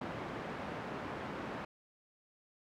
pink band-pass noise, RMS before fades -42 dBFS, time 0.01-1.65 s, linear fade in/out 5 ms, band 150 to 1700 Hz, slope 12 dB/octave, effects none

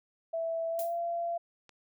sine tone with pitch glide, 659.3 to 683.3 Hz, E5 to F5, 0 to -38 cents, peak -30 dBFS, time 0.33-1.38 s, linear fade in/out 10 ms, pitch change +62 cents, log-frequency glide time 0.69-0.92 s
violet noise with exponential decay, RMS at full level -36 dBFS, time 0.79-0.99 s, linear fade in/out 0 ms, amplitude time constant 43 ms
click, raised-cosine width 0.2 ms, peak -36 dBFS, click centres 1.693 s
effects none

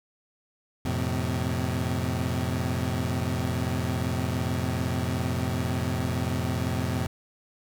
25% pulse chord, F major, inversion none, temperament equal with one note detuned, 87.31 / 110 / 127.68 Hz, F2 / A2 / C3, 0 / 0 / -42 cents, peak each -26 / -28 / -26 dBFS, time 0.85-7.07 s, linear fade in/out 5 ms, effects none

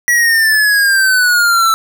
square exponential sweep, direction down, 1938 to 1318.5 Hz, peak -9 dBFS, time 0.08-1.74 s, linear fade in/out 0 ms, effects none

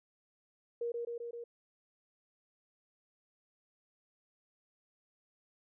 sine tone with echo, 471.8 Hz, A#4, 21 cents sharp, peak -33 dBFS, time 0.81-0.92 s, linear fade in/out 5 ms, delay 130 ms, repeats 4, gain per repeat -2 dB, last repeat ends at 1.44 s, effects none

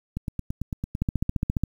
two click trains, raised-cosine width 5 ms, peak -11 / -16 dBFS, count 10 / 8, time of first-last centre 1.02-1.636 / 0.17-0.951 s, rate 14.6 / 8.96 Hz, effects 8-bit

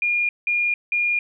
sine tone bursts, 2421 Hz, D#7, 48 cents flat, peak -18 dBFS, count 3, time 0.02-1.19 s, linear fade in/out 2 ms, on 270 ms, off 180 ms, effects none

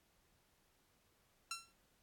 10% pulse tone with exponential decay, 1354 Hz, E6, 46 cents sharp, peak -30 dBFS, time 1.51-1.73 s, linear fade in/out 2 ms, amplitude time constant 46 ms, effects pink hiss -75 dBFS RMS until 2.02 s + AAC 64 kbps

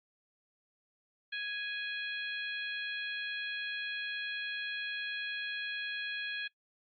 harmonic tone, 830.6 Hz, G#5, in tune, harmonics 2 / 3 / 4 / 5, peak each -38 / -41 / -42 / -47 dBFS, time 1.32-6.48 s, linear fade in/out 10 ms, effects noise-tail reverb RT60 0.1 s tail -20 dB re dry + Opus 48 kbps

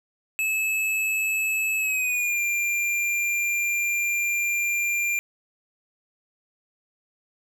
square tone with pitch glide, 2601 to 2385 Hz, E7 to D7, -24 to +26 cents, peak -23 dBFS, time 0.39-5.19 s, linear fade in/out 0 ms, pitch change -150 cents, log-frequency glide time 1.77-2.39 s, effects 10-bit

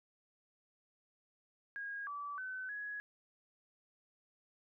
sine tone with pitch steps, 1635 / 1154 / 1518 / 1674 Hz, G#6 / D6 / F#6 / G#6, -28 / -31 / +44 / +13 cents, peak -40 dBFS, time 1.76-3 s, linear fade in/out 0 ms, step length 310 ms, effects none

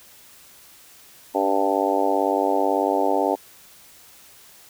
harmonic tone with a mistuned harmonic, 98 Hz, G2, in tune, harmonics 3 / 4 / 5 / 6 / 7 / 8 / 9, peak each -26 / -26 / -26 / -26 / -26 / -26 / -26 dBFS, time 1.34-3.36 s, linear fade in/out 20 ms, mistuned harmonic 3, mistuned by -27 cents, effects white hiss -49 dBFS RMS until 4.69 s

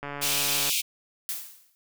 click train, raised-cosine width 0.5 ms, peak -20 dBFS, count 96, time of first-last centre 0.03-0.694 s, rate 143 Hz
pink high-pass noise, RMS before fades -26 dBFS, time 0.21-0.82 s, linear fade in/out 20 ms, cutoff 2300 Hz, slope 96 dB/octave
blue noise with exponential decay, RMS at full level -29 dBFS, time 1.29-1.75 s, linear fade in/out 0 ms, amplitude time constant 100 ms
effects none

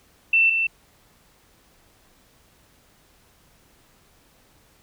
sine tone pair in turn, 2678 / 2678 Hz, E7 / E7, +27 / +27 cents, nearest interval unison, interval 0 cents, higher neither, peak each -14 / -19 dBFS, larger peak first, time 0.33-0.5 / 0.5-0.67 s, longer neither, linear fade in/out 5 ms, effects pink hiss -58 dBFS RMS until 4.82 s

